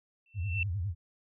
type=tone with exponential growth; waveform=sine; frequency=2682 Hz; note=E7; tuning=29 cents sharp; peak=-27 dBFS; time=0.26-0.63 s; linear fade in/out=2 ms; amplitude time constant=80 ms
type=tone with vibrato; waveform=sine; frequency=93.3 Hz; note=F#2; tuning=15 cents sharp; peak=-30 dBFS; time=0.34-0.95 s; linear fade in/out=50 ms; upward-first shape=sine; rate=9.9 Hz; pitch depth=230 cents each way
effects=none